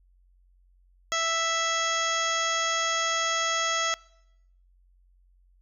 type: harmonic tone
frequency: 659.3 Hz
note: E5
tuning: in tune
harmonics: 1 / 2 / 3 / 4 / 5 / 6 / 7 / 8 / 9 / 10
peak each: -33 / -29 / -31 / -39 / -32 / -43 / -42 / -37 / -41 / -33 dBFS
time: 1.12-3.94 s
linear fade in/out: 0 ms
effects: noise-tail reverb RT60 0.8 s tail -23 dB re dry + added 45 Hz sine -58 dBFS peak until 5.61 s